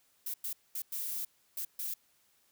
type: noise bursts at uneven times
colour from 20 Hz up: violet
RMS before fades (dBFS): -37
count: 6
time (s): 0.26-0.34 / 0.44-0.53 / 0.75-0.82 / 0.92-1.25 / 1.57-1.65 / 1.79-1.94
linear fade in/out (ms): 5
effects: white hiss -70 dBFS RMS until 2.51 s